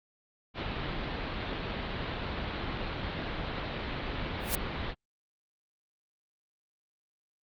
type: low-pass noise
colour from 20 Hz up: pink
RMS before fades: -35 dBFS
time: 0.54-4.95 s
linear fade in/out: 50 ms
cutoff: 4100 Hz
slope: 48 dB/octave
type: noise with exponential growth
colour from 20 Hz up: white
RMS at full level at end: -26 dBFS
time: 4.4-4.55 s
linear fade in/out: 0 ms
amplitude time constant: 31 ms
effects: Opus 48 kbps